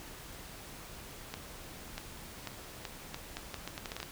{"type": "accelerating click train", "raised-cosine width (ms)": 0.2, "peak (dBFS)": -21, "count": 14, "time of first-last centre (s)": [1.34, 4.03], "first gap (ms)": 640, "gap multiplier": 0.77, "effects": ["pink hiss -48 dBFS RMS until 4.11 s"]}